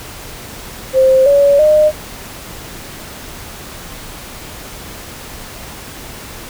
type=tone with pitch steps; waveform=sine; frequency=525 / 565.9 / 610.1 Hz; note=C5 / C#5 / D#5; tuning=+6 / +36 / -34 cents; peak=-6 dBFS; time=0.93-1.92 s; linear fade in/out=50 ms; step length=330 ms; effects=pink hiss -31 dBFS RMS until 6.49 s